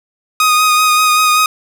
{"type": "tone with vibrato", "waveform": "sawtooth", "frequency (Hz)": 1244.5, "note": "D#6", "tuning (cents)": 0, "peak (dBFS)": -5, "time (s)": [0.4, 1.46], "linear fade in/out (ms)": 2, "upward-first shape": "sine", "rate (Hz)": 5.2, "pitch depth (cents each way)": 19, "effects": []}